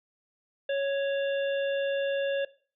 harmonic tone with a mistuned harmonic, 554.4 Hz, C#5, in tune, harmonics 1 / 3 / 5 / 6, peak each -26 / -36 / -40 / -42 dBFS, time 0.69-2.45 s, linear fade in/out 5 ms, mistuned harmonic 6, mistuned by +100 cents, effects noise-tail reverb RT60 0.4 s tail -18 dB re dry

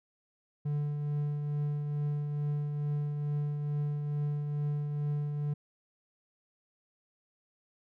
triangle tone with tremolo, 146.83 Hz, D3, in tune, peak -26 dBFS, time 0.65-5.54 s, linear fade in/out 10 ms, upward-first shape triangle, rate 2.3 Hz, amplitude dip 40%, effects none

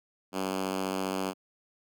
5% pulse tone with high-pass filter, 95 Hz, F#2, 46 cents sharp, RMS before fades -32 dBFS, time 0.32-1.34 s, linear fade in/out 50 ms, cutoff 220 Hz, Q 1.9, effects none

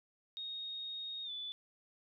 sine tone with pitch glide, 3729 to 3479 Hz, A#7 to A7, 0 to -20 cents, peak -40 dBFS, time 0.37-1.52 s, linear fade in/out 0 ms, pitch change -120 cents, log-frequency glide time 1.24-1.31 s, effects none

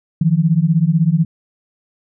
sine beating tone pair, 155.56 / 171.56 Hz, D#3 / F3, 0 / -31 cents, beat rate 16 Hz, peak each -14 dBFS, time 0.21-1.25 s, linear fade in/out 5 ms, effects none

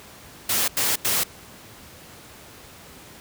white noise bursts, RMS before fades -22 dBFS, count 3, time 0.49-1.236 s, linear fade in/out 5 ms, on 190 ms, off 88 ms, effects pink hiss -45 dBFS RMS until 3.2 s + high-pass 60 Hz 12 dB/octave

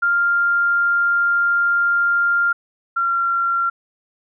sine tone pair in turn, 1396.9 / 1374.5 Hz, F6 / F6, 0 / -28 cents, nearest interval unison, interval 28 cents, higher first, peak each -14 / -16 dBFS, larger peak first, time 0.02-2.53 / 2.96-3.7 s, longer first, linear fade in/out 10 ms, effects none

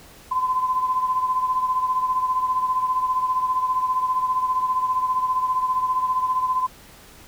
sine beating tone pair, 1020 / 1035 Hz, C6 / C6, -44 / -19 cents, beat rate 15 Hz, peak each -20 / -27 dBFS, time 0.31-6.67 s, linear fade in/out 10 ms, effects pink hiss -47 dBFS RMS until 7.27 s

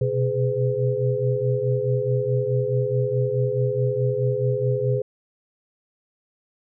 sine tone cluster, 124 / 128.7 / 416.7 / 506 Hz, B2 / C3 / G#4 / B4, +7 / -28 / +6 / +42 cents, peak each -25 dBFS, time 0.01-5.02 s, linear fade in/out 5 ms, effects none

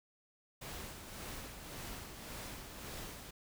pink noise with tremolo, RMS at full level -45 dBFS, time 0.61-3.31 s, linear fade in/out 10 ms, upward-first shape sine, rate 1.8 Hz, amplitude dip 45%, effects none

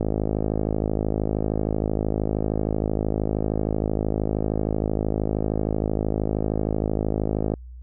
click train, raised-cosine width 2 ms, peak -10 dBFS, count 400, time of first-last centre 0.01-7.538 s, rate 53 Hz, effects added 61 Hz sine -37 dBFS peak until 7.82 s

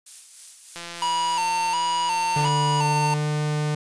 violet noise with tremolo, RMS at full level -35 dBFS, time 0.06-1.56 s, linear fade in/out 5 ms, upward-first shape sine, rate 3.3 Hz, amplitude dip 45%
click train, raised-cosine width 0.2 ms, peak -18 dBFS, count 296, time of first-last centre 0.76-2.485 s, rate 171 Hz
square tone with vibrato, 937 Hz, A#5, 9 cents sharp, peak -22 dBFS, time 1.02-3.14 s, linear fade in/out 2 ms, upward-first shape square, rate 1.4 Hz, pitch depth 59 cents each way
45% pulse tone with pitch glide, 147.6 to 150.27 Hz, D3 to D3, +9 to +40 cents, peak -22 dBFS, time 2.36-3.75 s, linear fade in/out 5 ms, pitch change +31 cents, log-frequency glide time 2.84-3.28 s
effects resampled to 22050 Hz

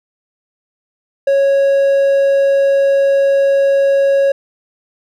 triangle tone, 552 Hz, C#5, 7 cents flat, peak -7 dBFS, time 1.27-4.32 s, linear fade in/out 5 ms, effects none

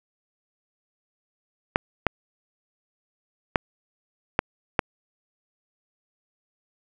clicks, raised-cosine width 0.5 ms, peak -3 dBFS, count 5, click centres 1.759 / 2.067 / 3.558 / 4.391 / 4.792 s, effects none

